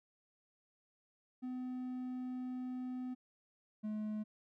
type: tone pair in turn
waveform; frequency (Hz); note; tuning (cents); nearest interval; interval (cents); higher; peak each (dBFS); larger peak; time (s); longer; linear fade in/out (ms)
triangle; 253 / 213.5; B3 / G#3; +42 / +48; minor third; 294; first; -37 / -35; second; 1.42-3.15 / 3.83-4.24; first; 20
effects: none